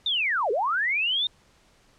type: linear two-way sweep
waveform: sine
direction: down then up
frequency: 3704 to 383.7 to 3704 Hz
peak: -22 dBFS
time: 0.06-1.27 s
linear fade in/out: 2 ms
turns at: 0.51 s
effects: pink hiss -60 dBFS RMS until 1.98 s + low-pass 8000 Hz 12 dB/octave